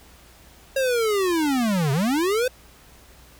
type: linear two-way sweep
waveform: square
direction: down then up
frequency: 547 to 130 to 520 Hz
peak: -20 dBFS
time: 0.76-2.48 s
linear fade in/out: 5 ms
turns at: 1.92 s
effects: added 60 Hz sine -52 dBFS peak until 3.39 s + pink hiss -51 dBFS RMS until 3.39 s